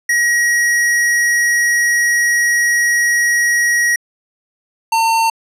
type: tone pair in turn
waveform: square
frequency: 1900 / 905.3 Hz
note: A#6 / A5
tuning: +33 / +49 cents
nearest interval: octave + minor second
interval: 1284 cents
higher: first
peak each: -12 dBFS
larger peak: neither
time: 0.09-3.96 / 4.92-5.3 s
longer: first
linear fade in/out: 5 ms
effects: low-pass 12000 Hz 12 dB/octave